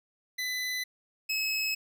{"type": "tone pair in turn", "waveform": "25% pulse", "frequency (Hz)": [2004, 2577], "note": ["B6", "E7"], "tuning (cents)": [25, -40], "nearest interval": "major third", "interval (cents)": 435, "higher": "second", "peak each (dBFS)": [-27, -24], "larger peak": "second", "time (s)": [[0.38, 0.84], [1.29, 1.75]], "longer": "neither", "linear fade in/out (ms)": 10, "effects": []}